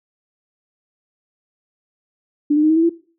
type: tone with pitch steps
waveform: sine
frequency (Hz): 293.7 / 301.8 / 310.1 / 318.6 / 327.4 / 336.4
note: D4 / D4 / D#4 / D#4 / E4 / E4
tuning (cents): 0 / +47 / -6 / +41 / -12 / +35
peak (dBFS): -11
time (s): 2.5-2.896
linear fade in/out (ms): 10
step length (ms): 66
effects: noise-tail reverb RT60 0.4 s tail -18 dB re dry